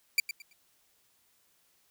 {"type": "tone with echo", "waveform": "sawtooth", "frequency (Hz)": 2349, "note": "D7", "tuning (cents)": 0, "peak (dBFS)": -18, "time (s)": [0.18, 0.2], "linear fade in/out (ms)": 2, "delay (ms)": 110, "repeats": 3, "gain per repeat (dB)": -12, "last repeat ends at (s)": 0.53, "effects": ["white hiss -69 dBFS RMS until 1.9 s"]}